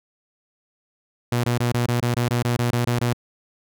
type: tone bursts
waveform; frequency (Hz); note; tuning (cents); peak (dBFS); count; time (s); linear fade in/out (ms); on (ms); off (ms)
sawtooth; 120.5; B2; -42; -15; 13; 1.32-3.132; 5; 120; 21
effects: none